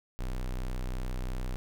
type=tone; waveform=square; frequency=31.46 Hz; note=B0; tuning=33 cents sharp; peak=-32 dBFS; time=0.19-1.56 s; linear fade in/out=0 ms; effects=none